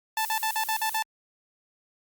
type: noise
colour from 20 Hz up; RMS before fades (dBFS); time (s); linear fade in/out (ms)
violet; -35; 0.17-0.99; 20
type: tone bursts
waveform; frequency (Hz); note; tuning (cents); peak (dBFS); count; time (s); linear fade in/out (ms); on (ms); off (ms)
sawtooth; 880; A5; 0; -21; 7; 0.17-1.025; 2; 81; 48
effects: Opus 48 kbps